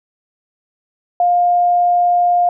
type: tone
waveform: sine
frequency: 706 Hz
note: F5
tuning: 19 cents sharp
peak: -10 dBFS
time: 1.2-2.49 s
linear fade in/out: 2 ms
effects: none